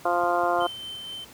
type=harmonic tone; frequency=174.61 Hz; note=F3; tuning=in tune; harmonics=2 / 3 / 4 / 5 / 6 / 7 / 8; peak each=-30 / -29 / -24 / -33 / -28 / -32 / -32 dBFS; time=0.05-0.67 s; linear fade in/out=5 ms
type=clicks; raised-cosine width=5 ms; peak=-32 dBFS; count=4; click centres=0.235 / 0.435 / 0.588 / 0.621 s
type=tone with tremolo; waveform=triangle; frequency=3090 Hz; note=G7; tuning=26 cents flat; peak=-32 dBFS; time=0.6-1.25 s; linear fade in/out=10 ms; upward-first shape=sine; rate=4.2 Hz; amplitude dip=25%
effects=pink hiss -48 dBFS RMS until 1.33 s + high-pass 80 Hz 12 dB/octave